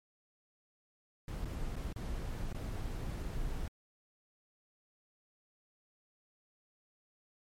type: noise with dropouts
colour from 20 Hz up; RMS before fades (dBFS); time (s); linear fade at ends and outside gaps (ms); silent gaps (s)
brown; -38; 1.28-3.68; 2; 1.449-1.454 / 1.758-1.763 / 1.927-1.961 / 2.527-2.546
effects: MP3 64 kbps